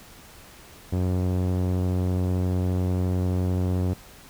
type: tone with low-pass filter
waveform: sawtooth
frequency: 91.5 Hz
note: F#2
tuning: 19 cents flat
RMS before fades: -24 dBFS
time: 0.92-3.94 s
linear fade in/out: 10 ms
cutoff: 550 Hz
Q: 0.69
effects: pink hiss -48 dBFS RMS until 4.29 s